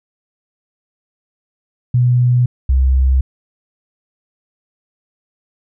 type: tone pair in turn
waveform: sine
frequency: 123.47 / 65.41 Hz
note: B2 / C2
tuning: 0 / 0 cents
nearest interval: major seventh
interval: 1100 cents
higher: first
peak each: -9 dBFS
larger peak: neither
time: 1.94-2.46 / 2.69-3.21 s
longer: neither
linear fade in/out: 5 ms
effects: none